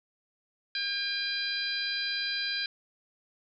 harmonic tone, 803 Hz, G5, 41 cents sharp, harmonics 2 / 3 / 4 / 5 / 6, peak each -35 / -38 / -39 / -34 / -35 dBFS, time 0.75-2.66 s, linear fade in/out 2 ms, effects none

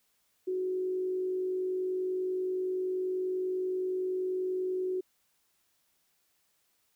sine tone with frequency modulation, 370 Hz, F#4, in tune, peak -29 dBFS, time 0.47-5.01 s, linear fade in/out 10 ms, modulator 50.4 Hz, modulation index 0.21, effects white hiss -73 dBFS RMS until 6.95 s

